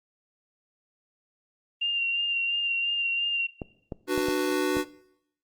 sine tone with vibrato, 2780 Hz, F7, 9 cents flat, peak -24 dBFS, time 1.81-3.47 s, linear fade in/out 10 ms, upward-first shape sine, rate 2.9 Hz, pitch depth 22 cents each way
clicks, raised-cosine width 2 ms, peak -19 dBFS, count 5, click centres 3.618 / 3.922 / 4.178 / 4.285 / 4.769 s
square chord, B minor, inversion first, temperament just, 296.3 / 370.4 / 493.9 Hz, D4 / F#4 / B4, +15 / +2 / 0 cents, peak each -29 / -27 / -32 dBFS, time 4.07-4.85 s, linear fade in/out 50 ms
effects noise-tail reverb RT60 0.8 s tail -20 dB re dry + Opus 24 kbps

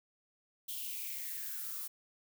violet noise with high-pass filter sweep, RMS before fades -41 dBFS, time 0.68-1.88 s, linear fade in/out 10 ms, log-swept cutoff 3300 to 1100 Hz, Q 5.9, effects none

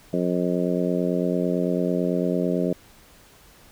harmonic tone, 89 Hz, F2, 33 cents sharp, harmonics 2 / 3 / 4 / 5 / 6 / 7, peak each -25 / -27 / -28 / -29 / -30 / -30 dBFS, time 0.13-2.73 s, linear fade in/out 5 ms, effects pink hiss -52 dBFS RMS until 3.71 s

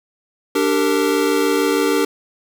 square chord, G minor, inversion second, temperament equal with one note detuned, 293.7 / 392 / 458.4 Hz, D4 / G4 / Bb4, 0 / 0 / -29 cents, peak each -20 dBFS, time 0.55-2.05 s, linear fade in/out 5 ms, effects none

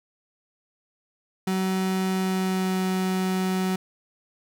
35% pulse tone with pitch glide, 188.4 to 186.88 Hz, F#3 to F#3, +32 to +18 cents, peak -21 dBFS, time 1.47-3.76 s, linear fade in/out 5 ms, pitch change -14 cents, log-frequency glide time 2.09-2.81 s, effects none

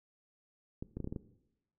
clicks, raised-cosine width 3 ms, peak -26 dBFS, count 7, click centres 0.825 / 0.97 / 1.003 / 1.044 / 1.074 / 1.125 / 1.162 s, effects noise-tail reverb RT60 0.9 s tail -17 dB re dry

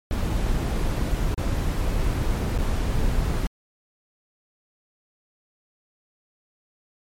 brown noise with dropouts, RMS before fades -23 dBFS, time 0.11-3.47 s, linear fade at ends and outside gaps 1 ms, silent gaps 1.343-1.378 / 2.578-2.586 s, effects MP3 64 kbps

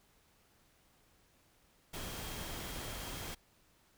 sine tone in noise, 3233 Hz, G#7, 47 cents flat, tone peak -54 dBFS, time 1.93-3.35 s, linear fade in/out 10 ms, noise pink, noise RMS -43 dBFS, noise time 1.93-3.35 s, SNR -14 dB, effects pink hiss -69 dBFS RMS until 3.97 s

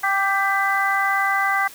harmonic tone with a mistuned harmonic, 392 Hz, G4, in tune, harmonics 2 / 3 / 4 / 5, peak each -23 / -23 / -23 / -23 dBFS, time 0.03-1.68 s, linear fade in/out 10 ms, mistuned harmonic 5, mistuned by +32 cents, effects white hiss -42 dBFS RMS until 1.74 s + high-pass 80 Hz 12 dB/octave

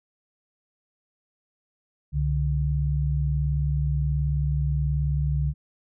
sine tone pair together, 66.6 / 145.26 Hz, C2 / D3, +31 / -19 cents, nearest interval octave + major second, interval 1350 cents, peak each -24 dBFS, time 2.12-5.54 s, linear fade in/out 50 ms, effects none

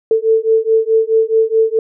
sine beating tone pair, 443 / 447.7 Hz, A4 / A4, +12 / +30 cents, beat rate 4.7 Hz, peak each -13 dBFS, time 0.11-1.79 s, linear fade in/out 2 ms, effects none

